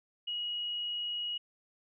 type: tone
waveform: sine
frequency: 2900 Hz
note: F#7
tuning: 35 cents flat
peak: -33 dBFS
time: 0.27-1.38 s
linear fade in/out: 10 ms
effects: none